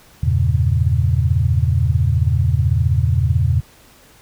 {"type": "chord", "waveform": "sine", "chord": "E diminished seventh", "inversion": "none", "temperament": "equal", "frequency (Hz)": [82.41, 98, 116.54, 138.59], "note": ["E2", "G2", "Bb2", "Db3"], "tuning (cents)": [0, 0, 0, 0], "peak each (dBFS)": [-17, -20, -18, -20], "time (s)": [0.23, 3.61], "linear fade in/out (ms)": 5, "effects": ["pink hiss -48 dBFS RMS until 4.21 s"]}